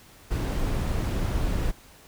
brown noise, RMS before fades -26 dBFS, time 0.3-1.72 s, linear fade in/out 20 ms, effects pink hiss -52 dBFS RMS until 2.07 s

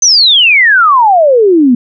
sine exponential sweep, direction down, 6280 to 233.1 Hz, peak -3 dBFS, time 0.02-1.75 s, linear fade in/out 5 ms, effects none

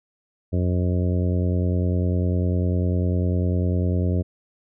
harmonic tone, 90 Hz, F#2, 47 cents flat, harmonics 1 / 2 / 3 / 4 / 5 / 6 / 7, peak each -20 / -26 / -30 / -32 / -34 / -36 / -37 dBFS, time 0.52-4.23 s, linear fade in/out 20 ms, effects none

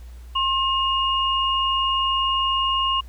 sine tone pair together, 1067.5 / 2850 Hz, C6 / F7, +34 / +34 cents, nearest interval octave + perfect fourth, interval 1700 cents, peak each -21 / -22 dBFS, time 0.35-3.01 s, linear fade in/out 10 ms, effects added 60 Hz sine -37 dBFS peak until 3.08 s + pink hiss -55 dBFS RMS until 3.08 s

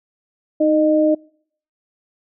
sine tone pair together, 311.1 / 612.6 Hz, D#4 / D#5, 0 / -27 cents, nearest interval octave, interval 1173 cents, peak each -15 dBFS, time 0.6-1.15 s, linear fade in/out 10 ms, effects noise-tail reverb RT60 0.6 s tail -26 dB re dry

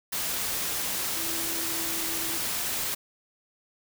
sine tone in noise, 330 Hz, E4, 2 cents sharp, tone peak -39 dBFS, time 1.16-2.38 s, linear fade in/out 10 ms, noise white, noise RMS -30 dBFS, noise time 0.12-2.95 s, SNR -12 dB, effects none

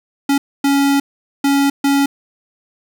square tone bursts at uneven times, 279.2 Hz, C#4, 13 cents sharp, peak -12 dBFS, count 4, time 0.29-0.38 / 0.64-1 / 1.44-1.7 / 1.84-2.06 s, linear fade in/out 5 ms, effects 9-bit

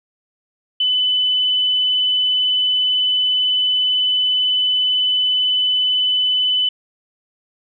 sine tone, 3006 Hz, F#7, 27 cents sharp, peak -14 dBFS, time 0.8-6.69 s, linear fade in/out 5 ms, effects none

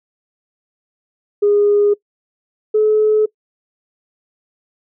sine tone pair in turn, 410.9 / 429 Hz, G#4 / A4, -18 / -44 cents, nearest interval minor second, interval 74 cents, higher second, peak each -9 dBFS, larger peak neither, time 1.42-1.94 / 2.74-3.26 s, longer neither, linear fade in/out 10 ms, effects noise-tail reverb RT60 0.1 s tail -22 dB re dry + tanh soft clip ceiling -5 dBFS

